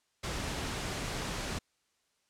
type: noise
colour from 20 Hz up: pink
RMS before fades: -36 dBFS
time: 0.23-1.59 s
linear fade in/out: 10 ms
effects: white hiss -75 dBFS RMS until 2.29 s + low-pass 8000 Hz 12 dB/octave